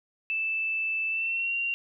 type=tone with pitch glide; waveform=sine; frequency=2639 to 2761 Hz; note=E7 to F7; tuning=+1 to -20 cents; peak=-26 dBFS; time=0.3-1.74 s; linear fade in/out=0 ms; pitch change=+79 cents; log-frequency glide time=1.09-1.55 s; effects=none